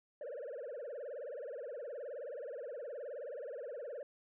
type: tone with vibrato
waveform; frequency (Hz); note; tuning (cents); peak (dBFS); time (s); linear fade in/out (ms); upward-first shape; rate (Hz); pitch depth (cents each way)
sine; 528; C5; +16; -39; 0.21-4.03; 2; triangle; 19; 300
effects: tanh soft clip ceiling -40 dBFS